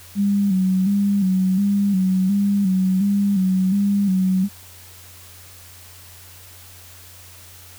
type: tone with vibrato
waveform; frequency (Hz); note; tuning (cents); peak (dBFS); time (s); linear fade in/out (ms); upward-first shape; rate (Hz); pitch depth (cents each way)
sine; 194; G3; -18; -15; 0.15-4.49; 50; square; 1.4; 62
effects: added 90 Hz sine -46 dBFS peak until 7.78 s + white hiss -44 dBFS RMS until 7.78 s